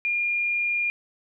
sine tone, 2413 Hz, D7, 46 cents sharp, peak -22 dBFS, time 0.05-0.9 s, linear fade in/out 0 ms, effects none

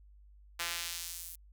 sawtooth tone with high-pass filter sweep, 170.8 Hz, F3, 38 cents flat, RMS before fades -40 dBFS, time 0.59-1.36 s, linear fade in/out 10 ms, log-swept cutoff 1600 to 12000 Hz, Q 0.72, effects added 50 Hz sine -55 dBFS peak until 1.52 s

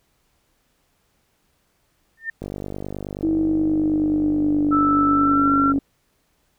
sine tone with exponential growth, 1809 Hz, A6, 48 cents sharp, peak -21 dBFS, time 2.17-2.3 s, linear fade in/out 5 ms, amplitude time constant 28 ms
click train, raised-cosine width 2 ms, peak -17 dBFS, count 167, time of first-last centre 2.42-5.78 s, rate 49.4 Hz
sine exponential sweep, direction down, 321.8 to 276.7 Hz, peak -17 dBFS, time 3.23-5.79 s, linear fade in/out 5 ms
sine tone with pitch glide, 1318.5 to 1359.5 Hz, E6 to F6, 0 to -47 cents, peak -17 dBFS, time 4.71-5.73 s, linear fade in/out 20 ms, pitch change +53 cents, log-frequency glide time 5.08-5.5 s
effects pink hiss -66 dBFS RMS until 6.58 s

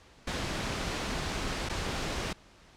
pink noise with dropouts, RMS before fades -33 dBFS, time 0.27-2.33 s, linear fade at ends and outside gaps 5 ms, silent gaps 1.689-1.696 s, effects pink hiss -57 dBFS RMS until 2.76 s + low-pass 6000 Hz 12 dB/octave

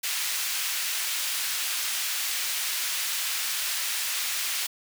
pink high-pass noise, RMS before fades -29 dBFS, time 0.03-4.67 s, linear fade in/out 10 ms, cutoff 2200 Hz, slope 12 dB/octave, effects none

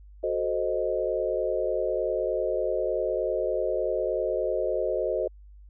sine chord, F# diminished seventh, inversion none, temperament equal, 370 / 440 / 523.3 / 622.3 Hz, F#4 / A4 / C5 / Eb5, 0 / 0 / 0 / 0 cents, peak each -31 / -31 / -29 / -29 dBFS, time 0.23-5.28 s, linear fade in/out 10 ms, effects added 50 Hz sine -46 dBFS peak until 5.69 s

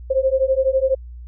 sine beating tone pair, 523.3 / 535.3 Hz, C5 / C5, 0 / +39 cents, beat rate 12 Hz, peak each -18 dBFS, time 0.1-0.95 s, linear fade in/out 10 ms, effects added 60 Hz sine -33 dBFS peak until 1.27 s

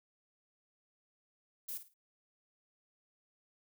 violet noise with echo, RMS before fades -41 dBFS, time 1.68-1.78 s, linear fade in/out 10 ms, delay 54 ms, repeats 3, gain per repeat -11 dB, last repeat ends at 1.942 s, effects none

